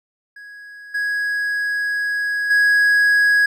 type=tone with level steps; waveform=triangle; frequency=1661.2 Hz; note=G#6; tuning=in tune; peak=-34 / -17 / -10 dBFS; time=0.36-3.46 s; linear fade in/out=5 ms; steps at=0.94 / 2.5 s; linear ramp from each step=10 ms; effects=none